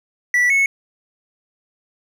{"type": "tone pair in turn", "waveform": "triangle", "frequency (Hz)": [1959, 2199], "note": ["B6", "C#7"], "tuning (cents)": [-15, -14], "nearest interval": "major second", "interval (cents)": 201, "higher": "second", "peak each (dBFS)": -11, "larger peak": "neither", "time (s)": [[0.34, 0.5], [0.5, 0.66]], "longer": "neither", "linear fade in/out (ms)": 2, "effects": []}